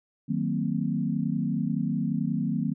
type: chord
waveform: sine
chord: C half-diminished seventh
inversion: first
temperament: equal with one note detuned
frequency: 155.56 / 185 / 230.1 / 261.6 Hz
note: Eb3 / Gb3 / Bb3 / C4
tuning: 0 / 0 / -22 / 0 cents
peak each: -30 / -30 / -29 / -32 dBFS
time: 0.28-2.74 s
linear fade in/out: 20 ms
effects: none